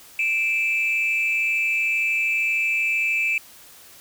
sine tone pair together, 2352 / 2619 Hz, D7 / E7, +2 / -12 cents, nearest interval major second, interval 186 cents, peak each -21 dBFS, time 0.19-3.38 s, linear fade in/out 2 ms, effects tanh soft clip ceiling -14 dBFS + white hiss -47 dBFS RMS until 4 s

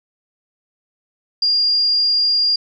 sine tone, 4812 Hz, D8, 41 cents sharp, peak -13 dBFS, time 1.42-2.56 s, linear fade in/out 5 ms, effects none

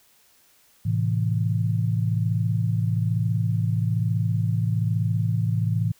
sine chord, A minor, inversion none, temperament equal with one note detuned, 109.68 / 130.81 / 164.81 Hz, A2 / C3 / E3, -5 / 0 / 0 cents, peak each -22 / -28 / -26 dBFS, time 0.85-5.92 s, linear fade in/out 10 ms, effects white hiss -59 dBFS RMS until 5.99 s

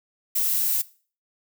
violet noise, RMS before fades -23 dBFS, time 0.35-0.82 s, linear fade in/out 10 ms, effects noise-tail reverb RT60 0.4 s tail -19 dB re dry

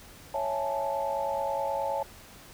sine chord, A major seventh, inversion first, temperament equal, 554.4 / 659.3 / 830.6 / 880 Hz, C#5 / E5 / G#5 / A5, 0 / 0 / 0 / 0 cents, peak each -31 / -35 / -35 / -31 dBFS, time 0.34-2.03 s, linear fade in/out 5 ms, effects tanh soft clip ceiling -18 dBFS + pink hiss -50 dBFS RMS until 2.53 s

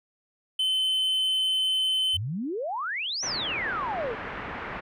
triangle tone, 3059 Hz, G7, 43 cents flat, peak -21 dBFS, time 0.59-2.17 s, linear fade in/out 5 ms
sine exponential two-way sweep, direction up then down, 76.4 to 6180 to 406.4 Hz, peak -28 dBFS, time 2.13-4.16 s, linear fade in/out 50 ms, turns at 3.24 s
white low-pass noise, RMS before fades -36 dBFS, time 3.22-4.81 s, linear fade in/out 20 ms, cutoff 2000 Hz, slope 24 dB/octave
effects none

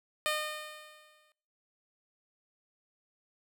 10% pulse tone with exponential decay, 610 Hz, D#5, 34 cents flat, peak -19 dBFS, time 0.26-1.32 s, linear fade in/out 0 ms, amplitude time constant 230 ms, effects noise-tail reverb RT60 0.7 s tail -23 dB re dry

